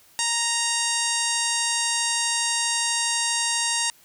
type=harmonic tone; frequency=932.3 Hz; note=A#5; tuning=in tune; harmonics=1 / 2 / 3 / 4 / 5 / 6 / 7 / 8 / 9 / 10; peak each=-31 / -31 / -31 / -31 / -31 / -31 / -31 / -31 / -31 / -31 dBFS; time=0.19-3.9 s; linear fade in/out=0 ms; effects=white hiss -55 dBFS RMS until 4.04 s